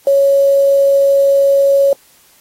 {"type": "tone with quantisation", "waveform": "sine", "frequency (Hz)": 554.4, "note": "C#5", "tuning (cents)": 0, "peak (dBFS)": -7, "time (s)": [0.07, 1.93], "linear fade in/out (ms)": 2, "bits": 5, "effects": ["white hiss -49 dBFS RMS until 2.4 s", "AAC 48 kbps"]}